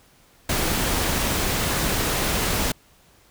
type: noise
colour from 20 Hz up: pink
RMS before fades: -23 dBFS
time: 0.49-2.72 s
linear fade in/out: 5 ms
effects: pink hiss -56 dBFS RMS until 3.3 s